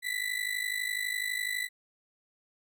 35% pulse ring-modulated tone, 1984 Hz, B6, 7 cents sharp, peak -26 dBFS, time 0.02-1.69 s, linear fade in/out 50 ms, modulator 26 Hz, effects none

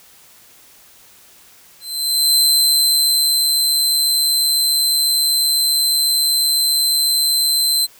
sawtooth tone with ADSR envelope, 4087 Hz, C8, 41 cents flat, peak -8 dBFS, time 1.8-7.87 s, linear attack 550 ms, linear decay 1100 ms, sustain -3 dB, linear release 28 ms, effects white hiss -47 dBFS RMS until 7.99 s

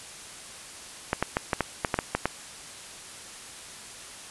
clicks, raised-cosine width 0.5 ms, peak -8 dBFS, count 10, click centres 1.131 / 1.226 / 1.369 / 1.532 / 1.607 / 1.848 / 1.942 / 1.989 / 2.15 / 2.256 s, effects white hiss -43 dBFS RMS until 4.3 s + resampled to 24000 Hz

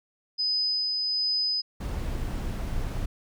sine tone with tremolo, 5010 Hz, D#8, 11 cents sharp, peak -23 dBFS, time 0.38-1.62 s, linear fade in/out 20 ms, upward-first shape sine, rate 1.3 Hz, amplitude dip 25%
brown noise, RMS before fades -30 dBFS, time 1.8-3.06 s, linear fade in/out 10 ms
effects none

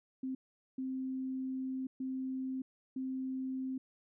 sine tone bursts at uneven times, 261.6 Hz, C4, in tune, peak -35 dBFS, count 4, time 0.23-0.35 / 0.78-1.87 / 2-2.62 / 2.96-3.78 s, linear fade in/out 5 ms, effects none

